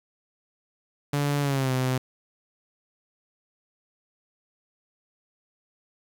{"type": "tone with pitch glide", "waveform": "sawtooth", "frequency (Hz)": [143.9, 128.94], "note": ["D3", "C3"], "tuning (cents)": [-35, -25], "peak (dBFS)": -19, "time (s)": [1.13, 1.98], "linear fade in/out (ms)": 5, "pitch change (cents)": -190, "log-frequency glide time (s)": [1.41, 1.72], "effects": ["9-bit"]}